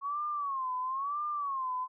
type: tone with vibrato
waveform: sine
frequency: 1100 Hz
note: C#6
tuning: 14 cents flat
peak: -31 dBFS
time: 0.01-1.88 s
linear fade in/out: 50 ms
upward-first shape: sine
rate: 1 Hz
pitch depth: 150 cents each way
effects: none